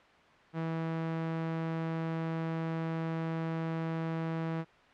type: tone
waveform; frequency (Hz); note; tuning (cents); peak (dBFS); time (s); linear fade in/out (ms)
sawtooth; 163; E3; -19; -28; 0.53-4.65; 50
effects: white hiss -58 dBFS RMS until 4.93 s + low-pass 2000 Hz 12 dB/octave